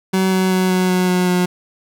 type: tone with pitch steps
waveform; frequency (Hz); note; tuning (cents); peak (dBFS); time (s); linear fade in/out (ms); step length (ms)
30% pulse; 188.8 / 187.28 / 185.77 / 184.27 / 182.79 / 181.32 / 179.86; F#3 / F#3 / F#3 / F#3 / F#3 / F#3 / F#3; +35 / +21 / +7 / -7 / -21 / -35 / -49; -11; 0.13-1.46; 10; 190
effects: none